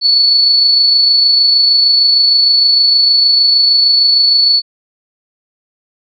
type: tone with amplitude modulation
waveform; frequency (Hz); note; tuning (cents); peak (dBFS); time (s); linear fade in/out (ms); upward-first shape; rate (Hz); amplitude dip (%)
sine; 4435; C#8; 0; -5; 0.01-4.62; 50; sine; 26.5; 30
effects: none